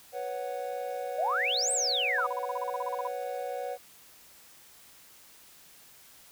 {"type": "chord", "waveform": "triangle", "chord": "B suspended second", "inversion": "none", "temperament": "just", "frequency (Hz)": [493.9, 555.6, 740.8], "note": ["B4", "C#5", "F#5"], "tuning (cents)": [0, 4, 2], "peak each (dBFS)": -35, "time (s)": [0.12, 3.78], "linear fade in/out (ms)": 50}
{"type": "exponential two-way sweep", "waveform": "sine", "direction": "up then down", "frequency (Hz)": [570, 8610, 1149], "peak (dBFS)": -26, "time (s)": [1.18, 2.27], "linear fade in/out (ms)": 10, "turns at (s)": 1.72}
{"type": "tone bursts", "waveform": "sine", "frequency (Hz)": 992, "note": "B5", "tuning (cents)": 7, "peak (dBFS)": -30, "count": 15, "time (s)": [2.18, 3.074], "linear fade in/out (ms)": 5, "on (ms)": 26, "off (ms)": 36}
{"effects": ["white hiss -55 dBFS RMS until 6.31 s"]}